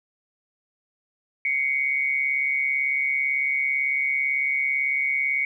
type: tone pair together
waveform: sine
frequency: 2093 / 2231 Hz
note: C7 / C#7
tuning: 0 / +11 cents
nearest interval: minor second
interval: 111 cents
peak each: -27 / -22 dBFS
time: 1.45-5.45 s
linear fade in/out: 2 ms
effects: 10-bit